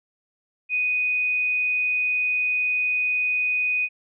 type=tone; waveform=sine; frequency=2489 Hz; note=D#7; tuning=in tune; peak=-20 dBFS; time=0.69-3.89 s; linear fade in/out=50 ms; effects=none